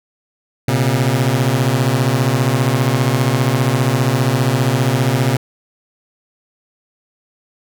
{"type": "beating tone pair", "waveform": "sawtooth", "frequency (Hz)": [119.8, 134.8], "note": ["A#2", "C#3"], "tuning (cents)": [48, -48], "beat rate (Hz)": 15, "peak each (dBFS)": -12, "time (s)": [0.68, 5.37], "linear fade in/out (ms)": 5, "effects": []}